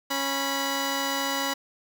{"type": "tone pair together", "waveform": "10% pulse", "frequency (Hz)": [275.3, 981], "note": ["C#4", "B5"], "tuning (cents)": [-12, -12], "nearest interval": "octave + minor seventh", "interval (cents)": 2200, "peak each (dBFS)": -20, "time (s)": [0.1, 1.54], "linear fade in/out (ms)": 10, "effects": []}